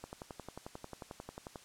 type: click train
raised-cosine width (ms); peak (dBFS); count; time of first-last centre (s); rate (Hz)
1; -29; 18; 0.04-1.558; 11.2
effects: white hiss -58 dBFS RMS until 1.64 s + low-pass 9000 Hz 12 dB/octave